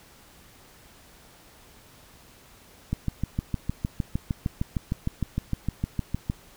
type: click train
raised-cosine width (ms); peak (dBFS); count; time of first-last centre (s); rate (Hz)
5; -13; 23; 2.93-6.299; 6.53
effects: pink hiss -53 dBFS RMS until 6.56 s